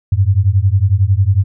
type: beating tone pair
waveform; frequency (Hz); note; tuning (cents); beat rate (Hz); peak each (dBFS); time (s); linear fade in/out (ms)
sine; 92.1 / 103.1; F#2 / G#2; -7 / -12; 11; -12; 0.12-1.44; 5
effects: none